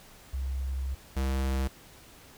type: tone pair in turn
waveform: sine / square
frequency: 66.3 / 66.56 Hz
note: C2 / C2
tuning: +23 / +30 cents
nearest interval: unison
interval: 7 cents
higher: second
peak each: -29 / -27 dBFS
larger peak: second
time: 0.33-0.95 / 1.16-1.68 s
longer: first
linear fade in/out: 10 ms
effects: pink hiss -53 dBFS RMS until 2.37 s